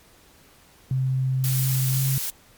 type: tone with pitch glide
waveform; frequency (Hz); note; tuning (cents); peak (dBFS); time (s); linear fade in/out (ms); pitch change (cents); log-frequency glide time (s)
sine; 131 to 134.45; C3 to C3; +2 to +47; -20; 0.91-2.18; 2; +45; 1.91-2.03
type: noise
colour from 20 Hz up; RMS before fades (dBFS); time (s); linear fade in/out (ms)
blue; -28; 1.44-2.3; 0
effects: pink hiss -54 dBFS RMS until 2.57 s + MP3 96 kbps